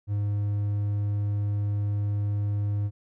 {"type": "tone", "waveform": "triangle", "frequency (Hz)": 102.6, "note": "G#2", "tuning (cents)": -21, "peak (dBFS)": -22, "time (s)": [0.07, 2.91], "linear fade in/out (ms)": 50, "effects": []}